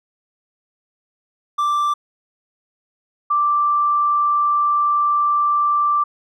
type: tone pair in turn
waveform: triangle / sine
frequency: 1174.7 / 1174.7 Hz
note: D6 / D6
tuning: 0 / 0 cents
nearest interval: unison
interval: 0 cents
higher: neither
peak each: -14 dBFS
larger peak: neither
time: 1.58-1.94 / 3.3-6.04 s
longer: second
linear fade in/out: 10 ms
effects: none